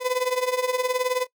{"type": "tone with tremolo", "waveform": "35% pulse", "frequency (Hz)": 504, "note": "B4", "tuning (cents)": 35, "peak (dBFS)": -17, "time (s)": [0, 1.27], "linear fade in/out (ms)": 50, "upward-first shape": "triangle", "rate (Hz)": 19, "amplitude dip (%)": 85, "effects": ["noise-tail reverb RT60 0.1 s tail -20 dB re dry"]}